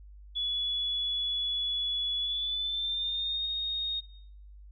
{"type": "tone with pitch glide", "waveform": "sine", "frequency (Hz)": [3408, 3716], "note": ["G#7", "A#7"], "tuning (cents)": [44, -6], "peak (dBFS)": -29, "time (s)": [0.35, 4.01], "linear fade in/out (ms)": 20, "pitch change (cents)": 150, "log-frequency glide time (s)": [2.2, 3.47], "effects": ["noise-tail reverb RT60 0.7 s tail -20 dB re dry", "added 50 Hz sine -47 dBFS peak until 4.71 s"]}